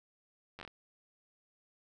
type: slowing click train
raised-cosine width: 0.3 ms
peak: -30 dBFS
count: 6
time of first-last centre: 0.59-0.677 s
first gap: 10 ms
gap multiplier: 1.28
effects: none